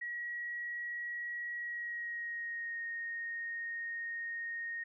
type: tone with pitch glide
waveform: sine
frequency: 1913 to 1857.5 Hz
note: A#6 to A#6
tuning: +44 to -7 cents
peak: -37 dBFS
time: 0.01-4.84 s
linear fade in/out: 10 ms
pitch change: -51 cents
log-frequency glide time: 1.55-2.81 s
effects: none